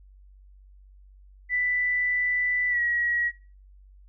sine tone with pitch glide, 1983 to 1909.9 Hz, B6 to A#6, +7 to +42 cents, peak -22 dBFS, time 1.49-3.32 s, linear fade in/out 50 ms, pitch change -65 cents, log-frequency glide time 2.69-2.8 s, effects noise-tail reverb RT60 0.4 s tail -23 dB re dry + added 48 Hz sine -49 dBFS peak until 4.08 s

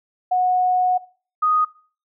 sine tone pair in turn, 732 / 1243.6 Hz, F#5 / D#6, -19 / -1 cents, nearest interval major sixth, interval 918 cents, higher second, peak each -15 dBFS, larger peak neither, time 0.31-0.98 / 1.42-1.65 s, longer first, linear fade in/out 10 ms, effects noise-tail reverb RT60 0.4 s tail -19 dB re dry

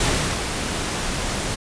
pink noise with ADSR envelope, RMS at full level -19 dBFS, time 0-1.56 s, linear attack 5 ms, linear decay 360 ms, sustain -6 dB, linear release 21 ms, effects resampled to 22050 Hz

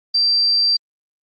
sine tone, 4699 Hz, D8, in tune, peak -13 dBFS, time 0.14-0.77 s, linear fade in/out 10 ms, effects Opus 24 kbps

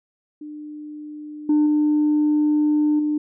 sine tone with level steps, 300 Hz, D4, 37 cents sharp, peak -32 / -12 / -14 / -18 dBFS, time 0.41-3.18 s, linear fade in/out 5 ms, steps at 1.49 / 1.66 / 2.99 s, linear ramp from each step 5 ms, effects tanh soft clip ceiling -12 dBFS

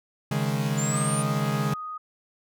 45% pulse chord, C# suspended second, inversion none, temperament equal, 138.59 / 155.56 / 207.7 Hz, C#3 / D#3 / G#3, 0 / 0 / 0 cents, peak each -27 / -29 / -29 dBFS, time 0.31-1.74 s, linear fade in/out 5 ms
sine linear sweep, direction up, 7040 to 9430 Hz, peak -29 dBFS, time 0.77-1.23 s, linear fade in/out 20 ms
sine tone with pitch glide, 1216 to 1245.1 Hz, D#6 to D#6, -40 to +1 cents, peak -32 dBFS, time 0.92-1.98 s, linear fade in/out 10 ms, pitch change +41 cents, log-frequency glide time 1.05-1.4 s
effects none

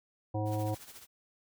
harmonic tone, 106.3 Hz, G#2, 41 cents sharp, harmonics 1 / 3 / 5 / 7 / 9, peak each -32 / -37 / -38 / -39 / -45 dBFS, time 0.34-0.75 s, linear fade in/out 10 ms
white noise with tremolo, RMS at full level -48 dBFS, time 0.45-1.07 s, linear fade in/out 50 ms, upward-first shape sine, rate 14 Hz, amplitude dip 65%
effects none

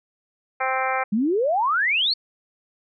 harmonic tone, 261.6 Hz, C4, in tune, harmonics 2 / 3 / 4 / 5 / 6 / 7 / 8 / 9, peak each -29 / -25 / -30 / -28 / -31 / -34 / -31 / -32 dBFS, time 0.6-1.04 s, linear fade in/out 10 ms
sine exponential sweep, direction up, 196 to 4536 Hz, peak -18 dBFS, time 1.12-2.14 s, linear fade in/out 10 ms
effects none

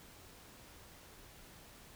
silence, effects pink hiss -57 dBFS RMS until 1.95 s

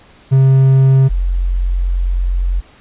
triangle / sine tone pair in turn, 133.6 / 44.58 Hz, C3 / F1, +36 / +36 cents, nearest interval octave + perfect fifth, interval 1900 cents, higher first, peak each -4 / -12 dBFS, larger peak first, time 0.31-1.09 / 1.09-2.61 s, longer second, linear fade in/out 20 ms, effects pink hiss -45 dBFS RMS until 2.8 s + resampled to 8000 Hz

